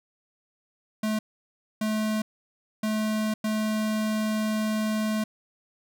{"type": "tone bursts at uneven times", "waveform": "square", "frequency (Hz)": 215.9, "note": "A3", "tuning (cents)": -33, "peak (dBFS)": -25, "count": 4, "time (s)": [[1.03, 1.19], [1.81, 2.22], [2.83, 3.34], [3.44, 5.24]], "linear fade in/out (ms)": 5, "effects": []}